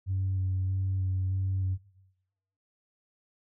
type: tone with vibrato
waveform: sine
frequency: 94.5 Hz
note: F#2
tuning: 37 cents sharp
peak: -25 dBFS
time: 0.06-1.78 s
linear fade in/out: 50 ms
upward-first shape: square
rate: 1.6 Hz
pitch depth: 14 cents each way
effects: noise-tail reverb RT60 0.9 s tail -19 dB re dry + tanh soft clip ceiling -23 dBFS